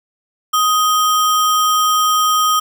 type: tone with sample-and-hold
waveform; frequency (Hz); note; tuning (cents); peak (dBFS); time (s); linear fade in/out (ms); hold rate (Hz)
sine; 1250; D#6; +8; -11; 0.53-2.6; 10; 4410
effects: none